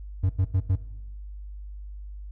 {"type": "tone bursts", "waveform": "triangle", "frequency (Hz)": 93.5, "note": "F#2", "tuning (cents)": 19, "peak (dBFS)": -17, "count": 4, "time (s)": [0.23, 0.758], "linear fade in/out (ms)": 10, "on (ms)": 66, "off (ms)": 88, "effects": ["noise-tail reverb RT60 1.0 s tail -18 dB re dry", "added 50 Hz sine -36 dBFS peak until 2.31 s"]}